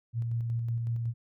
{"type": "tone with tremolo", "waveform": "sine", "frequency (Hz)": 116.54, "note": "A#2", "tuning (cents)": 0, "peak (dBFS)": -27, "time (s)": [0.13, 1.14], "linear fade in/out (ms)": 50, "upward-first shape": "square", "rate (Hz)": 5.4, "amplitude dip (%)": 25, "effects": []}